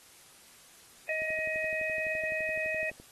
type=harmonic tone; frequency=630 Hz; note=D#5; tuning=21 cents sharp; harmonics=1 / 3 / 4; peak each=-34 / -34 / -34 dBFS; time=1.09-2.9 s; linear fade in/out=2 ms
type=click train; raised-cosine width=2 ms; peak=-37 dBFS; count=22; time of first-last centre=1.22-3 s; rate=11.8 Hz
effects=white hiss -56 dBFS RMS until 3.11 s + AAC 32 kbps